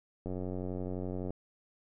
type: click train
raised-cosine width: 2 ms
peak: -25 dBFS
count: 97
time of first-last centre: 0.26-1.306 s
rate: 91.8 Hz
effects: none